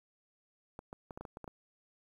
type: clicks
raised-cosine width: 1 ms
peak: -30 dBFS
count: 9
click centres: 0.791 / 0.929 / 1.108 / 1.175 / 1.21 / 1.252 / 1.371 / 1.443 / 1.478 s
effects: 10-bit